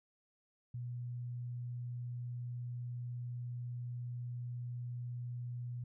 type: tone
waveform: sine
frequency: 121.8 Hz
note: B2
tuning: 24 cents flat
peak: -39 dBFS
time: 0.74-5.84 s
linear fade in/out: 5 ms
effects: none